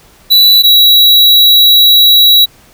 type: tone pair in turn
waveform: square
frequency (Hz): 3951 / 3890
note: B7 / B7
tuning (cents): 0 / -27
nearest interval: unison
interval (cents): 27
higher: first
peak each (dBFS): -3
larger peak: neither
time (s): 0.3-0.63 / 0.63-2.46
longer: second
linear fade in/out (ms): 20
effects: pink hiss -43 dBFS RMS until 2.73 s